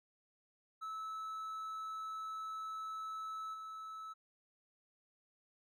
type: tone with level steps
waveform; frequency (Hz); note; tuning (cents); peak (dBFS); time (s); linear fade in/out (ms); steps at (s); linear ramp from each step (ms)
triangle; 1304; E6; -19; -39 / -43; 0.81-4.14; 20; 3.53; 20
effects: none